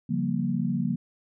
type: chord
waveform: sine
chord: G half-diminished seventh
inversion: second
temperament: just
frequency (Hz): 141.12 / 176.4 / 196 / 235.2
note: Db3 / F3 / G3 / Bb3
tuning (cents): +31 / +18 / 0 / +16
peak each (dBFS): -31 / -29 / -31 / -28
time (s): 0.09-0.96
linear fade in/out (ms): 10
effects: none